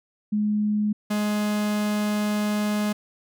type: tone pair in turn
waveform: sine / 45% pulse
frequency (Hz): 210.1 / 209.4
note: G#3 / G#3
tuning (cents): +20 / +15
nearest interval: unison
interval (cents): 5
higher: first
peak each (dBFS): -20 / -22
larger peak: first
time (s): 0.32-0.93 / 1.1-2.93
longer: second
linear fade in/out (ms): 10
effects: none